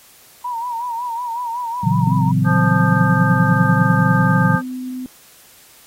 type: tone with vibrato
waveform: sine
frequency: 951 Hz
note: A#5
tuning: 34 cents sharp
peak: -21 dBFS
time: 0.44-2.32 s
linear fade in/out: 10 ms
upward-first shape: sine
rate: 5.4 Hz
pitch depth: 77 cents each way
type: chord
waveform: sine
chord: F# dominant seventh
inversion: first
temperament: equal with one note detuned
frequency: 116.54 / 141.18 / 164.81 / 185 Hz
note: A#2 / C#3 / E3 / F#3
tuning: 0 / +32 / 0 / 0 cents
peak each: -19 dBFS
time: 1.83-4.56 s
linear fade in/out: 10 ms
type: tone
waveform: sine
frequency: 254.5 Hz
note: C4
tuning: 48 cents flat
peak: -24 dBFS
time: 2.07-5.06 s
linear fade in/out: 0 ms
type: harmonic tone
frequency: 174.61 Hz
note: F3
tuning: in tune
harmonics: 1 / 3 / 5 / 7 / 9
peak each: -21 / -27 / -23 / -22 / -21 dBFS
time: 2.44-4.62 s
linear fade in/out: 50 ms
effects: white hiss -47 dBFS RMS until 5.86 s + AAC 48 kbps